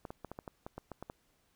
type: clicks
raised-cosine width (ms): 1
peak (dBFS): -28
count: 11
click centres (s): 0.052 / 0.105 / 0.247 / 0.316 / 0.389 / 0.478 / 0.665 / 0.78 / 0.917 / 1.026 / 1.099
effects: pink hiss -73 dBFS RMS until 1.55 s